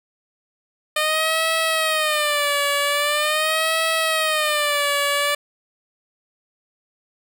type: tone with vibrato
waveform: 10% pulse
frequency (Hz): 608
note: D#5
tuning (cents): -40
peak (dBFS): -10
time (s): 0.96-5.35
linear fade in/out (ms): 5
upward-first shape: sine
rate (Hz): 0.43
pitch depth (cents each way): 110
effects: none